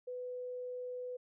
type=tone; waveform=sine; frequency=498.2 Hz; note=B4; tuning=15 cents sharp; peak=-39 dBFS; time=0.07-1.17 s; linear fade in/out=10 ms; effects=none